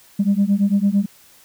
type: beating tone pair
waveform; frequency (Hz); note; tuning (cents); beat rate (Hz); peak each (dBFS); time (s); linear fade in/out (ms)
sine; 196 / 204.9; G3 / G#3; 0 / -23; 8.9; -16; 0.19-1.06; 10
effects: tanh soft clip ceiling -9 dBFS + white hiss -50 dBFS RMS until 1.44 s